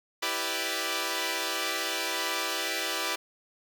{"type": "chord", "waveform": "5% pulse", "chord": "E minor seventh", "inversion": "none", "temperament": "equal", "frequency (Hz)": [329.6, 392, 493.9, 587.3], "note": ["E4", "G4", "B4", "D5"], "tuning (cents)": [0, 0, 0, 0], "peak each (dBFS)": -23, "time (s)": [0.22, 3.16], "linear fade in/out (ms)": 10, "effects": []}